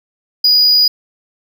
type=tone; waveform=triangle; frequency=4915 Hz; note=D#8; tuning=22 cents flat; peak=-6 dBFS; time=0.44-0.88 s; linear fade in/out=5 ms; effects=none